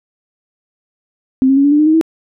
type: tone with pitch steps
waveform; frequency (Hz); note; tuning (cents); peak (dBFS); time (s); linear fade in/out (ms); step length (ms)
sine; 262.1 / 270.1 / 278.3 / 286.8 / 295.6 / 304.6 / 313.9 / 323.4; C4 / C#4 / C#4 / D4 / D4 / D#4 / D#4 / E4; +3 / -45 / +7 / -41 / +11 / -37 / +15 / -33; -7; 1.42-2.012; 0; 74
effects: none